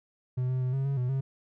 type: tone with pitch steps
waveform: triangle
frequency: 126.5 / 128.5 / 127.2 / 135.1 / 138.4 / 124.8 / 134.6 Hz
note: B2 / C3 / C3 / C#3 / C#3 / B2 / C3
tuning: +42 / -31 / -48 / -44 / -2 / +19 / +49 cents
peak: -24 dBFS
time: 0.37-1.21 s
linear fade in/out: 10 ms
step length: 120 ms
effects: none